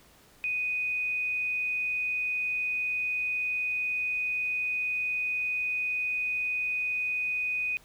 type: tone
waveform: sine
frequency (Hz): 2489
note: D#7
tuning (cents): 0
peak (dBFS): -27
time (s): 0.44-7.77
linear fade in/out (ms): 0
effects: pink hiss -58 dBFS RMS until 7.84 s